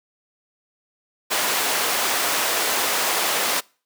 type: high-pass noise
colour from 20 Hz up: pink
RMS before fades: -22 dBFS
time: 1.3-3.61 s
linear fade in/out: 20 ms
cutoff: 560 Hz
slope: 12 dB/octave
effects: noise-tail reverb RT60 0.4 s tail -26 dB re dry